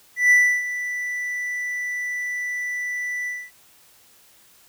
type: tone with ADSR envelope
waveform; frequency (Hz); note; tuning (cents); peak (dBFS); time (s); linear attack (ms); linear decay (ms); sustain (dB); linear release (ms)
triangle; 1975.5; B6; 0; -9; 0.16-3.51; 150; 310; -14; 240
effects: white hiss -54 dBFS RMS until 4.68 s